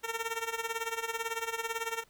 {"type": "tone with tremolo", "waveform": "10% pulse", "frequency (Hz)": 455.8, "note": "A#4", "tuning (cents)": -39, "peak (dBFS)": -22, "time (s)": [0.03, 2.04], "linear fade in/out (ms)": 20, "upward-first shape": "sine", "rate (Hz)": 18, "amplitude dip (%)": 80, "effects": ["pink hiss -65 dBFS RMS until 2.09 s"]}